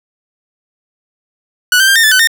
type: tone with pitch steps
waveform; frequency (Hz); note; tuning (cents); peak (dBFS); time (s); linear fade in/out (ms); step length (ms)
sawtooth; 1476 / 1560 / 1591 / 1823 / 1744 / 1511 / 1828; F#6 / G6 / G6 / A#6 / A6 / F#6 / A#6; -5 / -9 / +25 / -39 / -16 / +36 / -34; -3; 1.72-2.273; 2; 79
effects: none